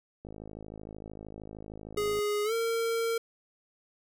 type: click train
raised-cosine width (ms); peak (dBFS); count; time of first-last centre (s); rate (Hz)
2; -30; 104; 0.25-2.19; 53.1
type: tone with pitch glide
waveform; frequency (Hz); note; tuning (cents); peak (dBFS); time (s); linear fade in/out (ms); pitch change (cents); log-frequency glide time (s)
square; 415.3 to 458.2; G#4 to A#4; 0 to -30; -28; 1.97-3.18; 5; +170; 2.44-2.53
effects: none